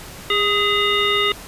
harmonic tone with a mistuned harmonic, 407.2 Hz, G#4, 34 cents flat, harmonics 1 / 3 / 5 / 7 / 9, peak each -22 / -22 / -22 / -22 / -22 dBFS, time 0.3-1.32 s, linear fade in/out 2 ms, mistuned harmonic 3, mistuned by +47 cents, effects pink hiss -37 dBFS RMS until 1.47 s + resampled to 32000 Hz

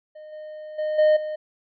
triangle tone with level steps, 614 Hz, D#5, 23 cents flat, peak -37 / -33 / -21 / -12 / -25 dBFS, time 0.15-1.36 s, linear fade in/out 10 ms, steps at 0.32 / 0.78 / 0.98 / 1.16 s, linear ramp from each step 10 ms, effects resampled to 11025 Hz

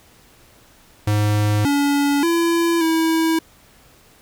square tone with pitch steps, 104.8 / 284.7 / 337.1 / 324.5 Hz, G#2 / C#4 / E4 / E4, +16 / +46 / +39 / -27 cents, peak -16 dBFS, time 1.07-3.39 s, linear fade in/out 5 ms, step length 580 ms, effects pink hiss -51 dBFS RMS until 4.21 s

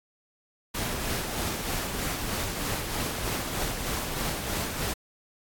pink noise with tremolo, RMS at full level -30 dBFS, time 0.74-4.94 s, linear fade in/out 10 ms, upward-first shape sine, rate 3.2 Hz, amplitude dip 35%, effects AAC 64 kbps

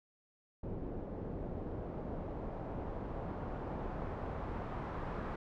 pink noise with low-pass filter sweep, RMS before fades -41 dBFS, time 0.63-5.36 s, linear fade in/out 5 ms, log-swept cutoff 480 to 1200 Hz, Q 1.1, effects none

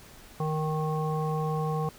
harmonic tone, 155.56 Hz, D#3, in tune, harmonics 1 / 3 / 5 / 7, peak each -28 / -33 / -35 / -36 dBFS, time 0.4-1.89 s, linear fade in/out 2 ms, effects pink hiss -51 dBFS RMS until 1.98 s

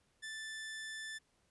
sawtooth tone, 1760 Hz, A6, in tune, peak -39 dBFS, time 0.22-1.19 s, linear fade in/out 20 ms, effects pink hiss -75 dBFS RMS until 1.5 s + resampled to 24000 Hz

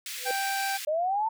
pink high-pass noise, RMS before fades -37 dBFS, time 0.06-0.85 s, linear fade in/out 2 ms, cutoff 2000 Hz, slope 24 dB/octave
sine tone with exponential growth, 499.3 Hz, B4, 19 cents sharp, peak -26 dBFS, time 0.16-0.31 s, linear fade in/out 2 ms, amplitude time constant 31 ms
25% pulse tone, 784 Hz, G5, in tune, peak -24 dBFS, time 0.25-0.78 s, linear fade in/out 20 ms
sine linear sweep, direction up, 587 to 908 Hz, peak -24 dBFS, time 0.87-1.29 s, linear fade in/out 10 ms
effects none

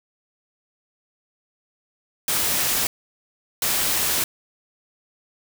white noise bursts at uneven times, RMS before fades -22 dBFS, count 2, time 2.28-2.87 / 3.62-4.24 s, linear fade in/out 2 ms, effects none

